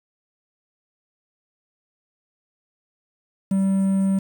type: tone with quantisation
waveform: triangle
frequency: 193.4 Hz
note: G3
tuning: 23 cents flat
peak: -15 dBFS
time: 3.51-4.19 s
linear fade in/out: 5 ms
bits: 7
effects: none